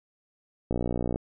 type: click train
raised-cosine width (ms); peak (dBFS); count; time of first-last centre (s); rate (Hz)
2; -15; 28; 0.71-1.159; 60.1
effects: none